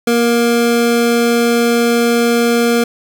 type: tone pair together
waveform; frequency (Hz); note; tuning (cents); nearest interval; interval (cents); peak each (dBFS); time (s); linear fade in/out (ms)
square; 236.2 / 470; A#3 / A#4; +23 / +14; octave; 1191; -14; 0.07-2.84; 5
effects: none